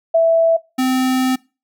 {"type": "tone pair in turn", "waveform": ["sine", "square"], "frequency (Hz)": [659.3, 258.3], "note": ["E5", "C4"], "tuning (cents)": [0, -22], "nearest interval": "octave + major third", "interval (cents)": 1622, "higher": "first", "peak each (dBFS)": [-9, -15], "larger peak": "first", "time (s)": [[0.14, 0.57], [0.78, 1.36]], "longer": "second", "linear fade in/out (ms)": 10, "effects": ["noise-tail reverb RT60 0.3 s tail -23 dB re dry"]}